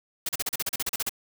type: noise bursts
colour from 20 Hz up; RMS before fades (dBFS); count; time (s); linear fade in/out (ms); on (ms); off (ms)
white; -28; 13; 0.26-1.094; 5; 30; 37
effects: none